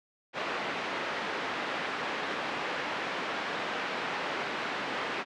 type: band-pass noise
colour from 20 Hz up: white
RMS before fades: -34 dBFS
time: 0.33-5.25 s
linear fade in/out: 50 ms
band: 230 to 2000 Hz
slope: 12 dB/octave
effects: low-pass 5000 Hz 12 dB/octave